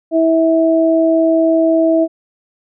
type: tone pair together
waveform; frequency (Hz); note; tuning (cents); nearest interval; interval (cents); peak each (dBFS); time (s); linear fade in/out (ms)
sine; 325.5 / 651; E4 / E5; -22 / -22; octave; 1200; -12; 0.11-2.08; 50
effects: none